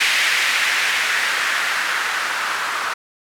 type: noise with low-pass filter sweep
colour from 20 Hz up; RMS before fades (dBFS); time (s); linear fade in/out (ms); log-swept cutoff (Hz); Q
violet; -20; 0-2.94; 10; 2200 to 1300; 2.1
effects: none